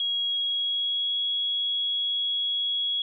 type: tone with pitch glide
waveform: sine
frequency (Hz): 3300 to 3334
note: G#7 to G#7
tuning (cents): -12 to +6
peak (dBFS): -24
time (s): 0-3.02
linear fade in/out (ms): 2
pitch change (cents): +18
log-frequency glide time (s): 0.27-1.16
effects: none